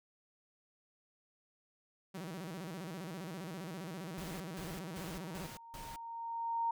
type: tone with vibrato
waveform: sawtooth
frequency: 174.61 Hz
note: F3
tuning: in tune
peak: -38 dBFS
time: 2.14-5.47 s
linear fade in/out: 10 ms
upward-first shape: square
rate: 15 Hz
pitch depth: 160 cents each way
type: noise bursts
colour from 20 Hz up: pink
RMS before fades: -49 dBFS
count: 5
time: 4.18-5.96 s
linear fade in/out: 0 ms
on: 220 ms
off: 170 ms
type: tone with exponential growth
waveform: sine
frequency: 924 Hz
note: A#5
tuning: 16 cents flat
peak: -30 dBFS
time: 4.68-6.71 s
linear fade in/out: 5 ms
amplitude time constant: 440 ms
effects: none